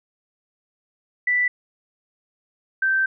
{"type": "tone pair in turn", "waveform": "sine", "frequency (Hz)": [1975.5, 1557.1], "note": ["B6", "G6"], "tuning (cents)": [0, -12], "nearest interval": "major third", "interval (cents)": 412, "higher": "first", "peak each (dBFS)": -17, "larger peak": "neither", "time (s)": [[1.27, 1.48], [2.82, 3.06]], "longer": "second", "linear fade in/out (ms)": 5, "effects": []}